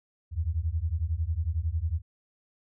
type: beating tone pair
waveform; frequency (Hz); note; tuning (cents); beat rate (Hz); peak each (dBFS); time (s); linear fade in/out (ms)
sine; 76.1 / 87.1; D#2 / F2; -38 / -4; 11; -29; 0.31-2.02; 50
effects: none